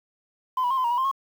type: tone with pitch steps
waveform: sine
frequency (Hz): 1023 / 976 / 1065 / 1024 / 943 / 970 / 1049 / 1087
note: C6 / B5 / C6 / C6 / A#5 / B5 / C6 / C#6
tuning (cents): -39 / -21 / +30 / -38 / +20 / -31 / +4 / -34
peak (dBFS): -19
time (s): 0.57-1.114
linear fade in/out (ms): 5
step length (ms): 68
effects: tanh soft clip ceiling -19 dBFS + 8-bit